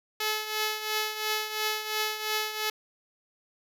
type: tone with tremolo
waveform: 5% pulse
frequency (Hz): 430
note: A4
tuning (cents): -40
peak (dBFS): -14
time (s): 0.2-2.7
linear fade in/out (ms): 5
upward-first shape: triangle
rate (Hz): 2.9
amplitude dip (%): 70
effects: none